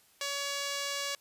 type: tone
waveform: 5% pulse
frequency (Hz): 564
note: C#5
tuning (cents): +30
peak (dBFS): -21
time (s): 0.21-1.15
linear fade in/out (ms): 2
effects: white hiss -64 dBFS RMS until 1.2 s + resampled to 32000 Hz